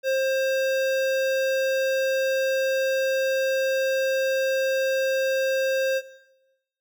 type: tone with notch filter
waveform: square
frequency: 531 Hz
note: C5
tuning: 25 cents sharp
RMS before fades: -23 dBFS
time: 0.03-6.02 s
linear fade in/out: 50 ms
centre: 9400 Hz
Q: 0.8
effects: noise-tail reverb RT60 1.0 s tail -17 dB re dry